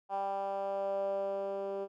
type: tone with band-pass filter sweep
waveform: 10% pulse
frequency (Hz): 196.8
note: G3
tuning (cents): +7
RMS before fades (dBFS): -35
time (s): 0.09-1.88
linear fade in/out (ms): 50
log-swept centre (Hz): 780 to 460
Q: 4.9
effects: none